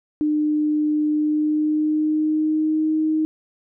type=tone with pitch glide; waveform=sine; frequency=302.1 to 312.4 Hz; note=D4 to D#4; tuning=+49 to +7 cents; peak=-17 dBFS; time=0.21-3.25 s; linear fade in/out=0 ms; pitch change=+58 cents; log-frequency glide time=1.13-2.92 s; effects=none